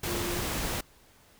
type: tone in noise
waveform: sine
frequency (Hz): 349.2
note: F4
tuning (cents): 0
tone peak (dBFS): -34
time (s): 0.07-0.4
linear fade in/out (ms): 5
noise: pink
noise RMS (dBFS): -32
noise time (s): 0.03-0.81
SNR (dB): -5
effects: pink hiss -59 dBFS RMS until 1.39 s